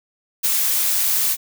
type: noise with ADSR envelope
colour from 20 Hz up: blue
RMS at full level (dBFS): -17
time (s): 0.43-1.37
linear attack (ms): 19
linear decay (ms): 23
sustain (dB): -2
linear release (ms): 47
effects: none